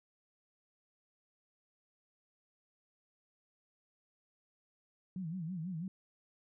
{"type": "tone with vibrato", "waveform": "sine", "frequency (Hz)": 172.7, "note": "F3", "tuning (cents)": -19, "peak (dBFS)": -37, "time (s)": [5.16, 5.88], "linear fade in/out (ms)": 2, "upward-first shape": "sine", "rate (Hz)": 6.1, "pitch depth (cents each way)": 170, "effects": []}